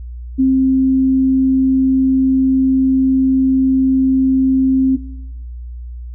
sine tone, 263.6 Hz, C4, 13 cents sharp, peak -9 dBFS, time 0.38-4.97 s, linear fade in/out 20 ms, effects noise-tail reverb RT60 1.0 s tail -19 dB re dry + added 60 Hz sine -26 dBFS peak until 6.14 s

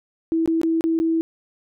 sine tone with dropouts, 326.6 Hz, E4, 16 cents flat, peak -17 dBFS, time 0.32-1.21 s, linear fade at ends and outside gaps 0 ms, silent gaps 0.459-0.476 / 0.615-0.633 / 0.809-0.84 / 0.99-1 s, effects none

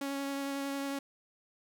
sawtooth tone with vibrato, 277.3 Hz, C#4, 1 cent sharp, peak -30 dBFS, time 0.01-0.99 s, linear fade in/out 5 ms, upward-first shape triangle, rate 11 Hz, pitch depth 14 cents each way, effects none

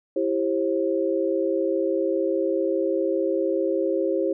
sine tone cluster, 331.1 / 391.1 / 536 Hz, E4 / G4 / C5, +8 / -4 / +42 cents, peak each -25 dBFS, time 0.16-4.33 s, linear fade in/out 5 ms, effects none

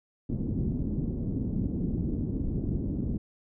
white low-pass noise, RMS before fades -30 dBFS, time 0.29-3.18 s, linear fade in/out 10 ms, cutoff 270 Hz, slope 24 dB/octave, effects none

